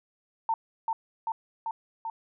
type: tone with echo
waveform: sine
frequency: 902 Hz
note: A5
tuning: 43 cents sharp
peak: -23 dBFS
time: 0.49-0.54 s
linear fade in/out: 2 ms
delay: 390 ms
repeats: 4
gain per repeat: -2 dB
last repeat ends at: 2.1 s
effects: none